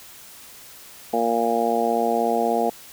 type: harmonic tone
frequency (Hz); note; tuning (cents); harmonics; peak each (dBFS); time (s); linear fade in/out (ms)
116.54; A#2; 0; 2 / 3 / 4 / 5 / 6 / 7; -27 / -29 / -24 / -29 / -23 / -26; 1.13-2.7; 5
effects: white hiss -44 dBFS RMS until 2.92 s